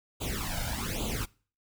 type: noise with flanger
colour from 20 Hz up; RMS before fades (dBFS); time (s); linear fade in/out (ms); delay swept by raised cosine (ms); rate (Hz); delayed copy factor
pink; -33; 0.2-1.26; 20; 0.27 to 1.37; 1.2; +0.9
effects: noise-tail reverb RT60 0.4 s tail -23 dB re dry